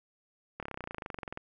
slowing click train, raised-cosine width 0.5 ms, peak -23 dBFS, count 22, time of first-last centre 0.6-1.374 s, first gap 27 ms, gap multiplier 1.03, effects none

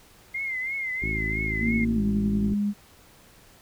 sine tone with vibrato, 2100 Hz, C7, 6 cents sharp, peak -27 dBFS, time 0.34-1.85 s, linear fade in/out 10 ms, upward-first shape triangle, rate 3 Hz, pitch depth 86 cents each way
harmonic tone, 54 Hz, A1, 32 cents flat, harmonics 1 / 2 / 3 / 4 / 5 / 6 / 7, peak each -31 / -34 / -36 / -37 / -38 / -39 / -39 dBFS, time 1.02-2.54 s, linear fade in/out 5 ms
sine tone with pitch glide, 230.2 to 205.1 Hz, A#3 to G#3, -22 to -21 cents, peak -22 dBFS, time 1.6-2.74 s, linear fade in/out 50 ms, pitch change -199 cents, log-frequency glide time 1.95-2.01 s
effects pink hiss -54 dBFS RMS until 3.61 s

